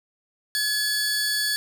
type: tone pair together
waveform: sawtooth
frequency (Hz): 1700 / 4485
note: G#6 / C#8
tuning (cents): +40 / +19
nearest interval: octave + perfect fourth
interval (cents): 1679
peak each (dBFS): -22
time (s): 0.55-1.56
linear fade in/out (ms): 0
effects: none